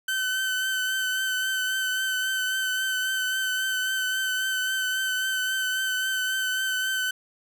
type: tone with vibrato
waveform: 30% pulse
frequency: 1527 Hz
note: G6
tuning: 46 cents flat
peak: -22 dBFS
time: 0.08-7.11 s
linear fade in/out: 5 ms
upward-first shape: triangle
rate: 3.7 Hz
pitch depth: 23 cents each way
effects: none